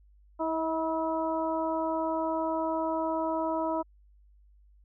harmonic tone with a mistuned harmonic, 323.2 Hz, E4, 34 cents flat, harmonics 1 / 2 / 3 / 4, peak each -32 / -31 / -32 / -39 dBFS, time 0.39-3.83 s, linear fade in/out 20 ms, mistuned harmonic 2, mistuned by -16 cents, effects added 50 Hz sine -56 dBFS peak until 4.84 s

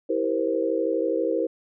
sine chord, C dominant seventh, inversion first, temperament just, 327 / 392.4 / 470.9 / 523.3 Hz, E4 / G4 / Bb4 / C5, -14 / +2 / +18 / 0 cents, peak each -27 / -29 / -26 / -27 dBFS, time 0.09-1.47 s, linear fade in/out 10 ms, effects none

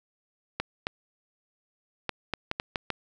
clicks, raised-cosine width 0.3 ms, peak -12 dBFS, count 8, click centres 0.6 / 0.869 / 2.093 / 2.337 / 2.514 / 2.599 / 2.758 / 2.903 s, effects none

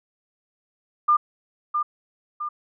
sine tone with echo, 1202 Hz, D6, 40 cents sharp, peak -14 dBFS, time 1.08-1.17 s, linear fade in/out 10 ms, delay 660 ms, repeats 2, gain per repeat -6 dB, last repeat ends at 2.49 s, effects none

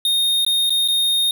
square tone with dropouts, 3695 Hz, A#7, 16 cents flat, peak -16 dBFS, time 0.05-1.31 s, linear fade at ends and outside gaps 2 ms, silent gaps 0.449-0.464 / 0.696-0.704 / 0.878-0.884 s, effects none

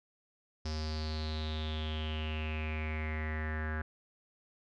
square tone with low-pass filter sweep, 77.78 Hz, D#2, in tune, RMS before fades -36 dBFS, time 0.65-3.82 s, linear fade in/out 5 ms, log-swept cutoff 5200 to 1600 Hz, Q 7.8, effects none

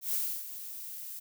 violet noise with ADSR envelope, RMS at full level -30 dBFS, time 0.01-1.2 s, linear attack 120 ms, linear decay 300 ms, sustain -12 dB, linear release 14 ms, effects none

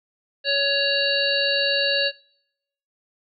harmonic tone, 559 Hz, C#5, 14 cents sharp, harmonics 1 / 3 / 5 / 7 / 8, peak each -25 / -25 / -25 / -25 / -25 dBFS, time 0.44-2.12 s, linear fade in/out 50 ms, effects noise-tail reverb RT60 0.8 s tail -25 dB re dry

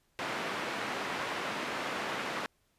white band-pass noise, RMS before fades -36 dBFS, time 0.19-2.46 s, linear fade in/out 0 ms, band 180 to 1900 Hz, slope 12 dB/octave, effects pink hiss -73 dBFS RMS until 2.78 s + resampled to 32000 Hz

